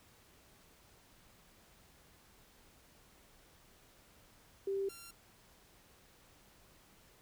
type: tone pair in turn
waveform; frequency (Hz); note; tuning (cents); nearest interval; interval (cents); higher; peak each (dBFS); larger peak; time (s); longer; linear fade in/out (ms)
sine / 5% pulse; 392 / 1376.5; G4 / F6; 0 / -25; octave + minor seventh; 2175; second; -33 / -39; first; 4.67-4.89 / 4.89-5.11; neither; 5
effects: pink hiss -64 dBFS RMS until 7.21 s